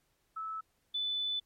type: tone pair in turn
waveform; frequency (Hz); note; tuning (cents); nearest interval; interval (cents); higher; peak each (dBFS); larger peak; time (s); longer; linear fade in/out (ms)
sine; 1306 / 3496; E6 / A7; -17 / -12; octave + perfect fourth; 1705; second; -36 / -31; second; 0.36-0.61 / 0.94-1.4; second; 10
effects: pink hiss -75 dBFS RMS until 1.45 s + MP3 64 kbps